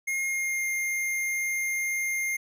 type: tone with pitch glide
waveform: square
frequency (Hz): 2140 to 2117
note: C7 to C7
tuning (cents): +38 to +20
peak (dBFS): -27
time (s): 0.07-2.37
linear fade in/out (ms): 10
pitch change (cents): -18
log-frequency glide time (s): 0.23-0.65
effects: none